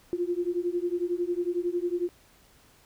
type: beating tone pair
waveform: sine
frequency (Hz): 345.6 / 356.6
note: F4 / F4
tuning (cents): -18 / +36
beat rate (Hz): 11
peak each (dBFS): -29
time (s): 0.13-2.09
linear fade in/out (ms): 0
effects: pink hiss -59 dBFS RMS until 2.85 s